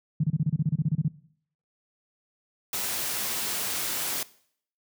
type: tone bursts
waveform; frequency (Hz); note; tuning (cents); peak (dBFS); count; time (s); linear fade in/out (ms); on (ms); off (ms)
sine; 152.6; D#3; -33; -19; 14; 0.2-1.081; 5; 36; 29
type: noise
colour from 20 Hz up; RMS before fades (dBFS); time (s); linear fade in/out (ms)
white; -30; 2.73-4.23; 2
effects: noise-tail reverb RT60 0.6 s tail -19 dB re dry + high-pass 100 Hz 12 dB/octave